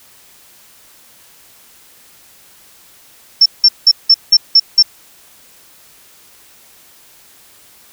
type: tone bursts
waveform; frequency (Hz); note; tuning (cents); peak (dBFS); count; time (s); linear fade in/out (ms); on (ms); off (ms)
sine; 5400; E8; +41; -3; 7; 3.41-4.826; 5; 48; 180
effects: white hiss -45 dBFS RMS until 7.92 s